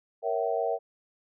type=chord; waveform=sine; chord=A# diminished seventh; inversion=none; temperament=equal with one note detuned; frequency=466.2 / 554.4 / 659.3 / 764.8 Hz; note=A#4 / C#5 / E5 / G5; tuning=0 / 0 / 0 / -43 cents; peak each=-30 / -33 / -30 / -32 dBFS; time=0.22-0.79 s; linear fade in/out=50 ms; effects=none